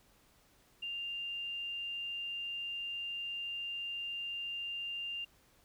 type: tone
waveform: sine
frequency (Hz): 2794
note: F7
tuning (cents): 0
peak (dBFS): -37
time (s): 0.82-5.25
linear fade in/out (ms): 10
effects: pink hiss -67 dBFS RMS until 5.64 s